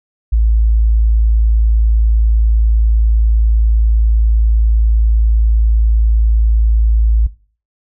sine tone, 55 Hz, A1, in tune, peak -8 dBFS, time 0.32-7.27 s, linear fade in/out 10 ms, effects noise-tail reverb RT60 0.4 s tail -18 dB re dry

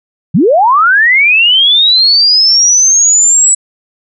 sine linear sweep, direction up, 130.7 to 7902 Hz, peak -4 dBFS, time 0.34-3.55 s, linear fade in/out 10 ms, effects none

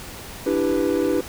triangle chord, E minor seventh, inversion third, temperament equal with one note detuned, 292.5 / 329.6 / 392 / 493.9 Hz, D4 / E4 / G4 / B4, -7 / 0 / 0 / 0 cents, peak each -22 dBFS, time 0.46-1.21 s, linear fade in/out 5 ms, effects pink hiss -37 dBFS RMS until 1.28 s

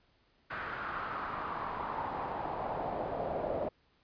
brown noise with band-pass filter sweep, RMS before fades -37 dBFS, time 0.5-3.69 s, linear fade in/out 10 ms, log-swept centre 1500 to 580 Hz, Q 3.4, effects pink hiss -70 dBFS RMS until 4.03 s + resampled to 11025 Hz

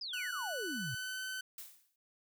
sine exponential sweep, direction down, 5200 to 112.3 Hz, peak -39 dBFS, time 0.01-0.95 s, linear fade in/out 5 ms
sawtooth tone with pitch glide, 1480 to 1520.7 Hz, F#6 to F#6, 0 to +47 cents, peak -35 dBFS, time 0.13-1.41 s, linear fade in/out 5 ms, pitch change +47 cents, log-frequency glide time 0.45-1.23 s
blue noise with exponential decay, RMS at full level -44 dBFS, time 1.58-1.96 s, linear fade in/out 2 ms, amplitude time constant 82 ms
effects none

